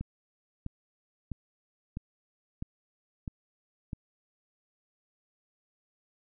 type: click train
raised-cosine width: 5 ms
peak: -23 dBFS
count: 7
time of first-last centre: 0.01-3.932 s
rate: 1.53 Hz
effects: none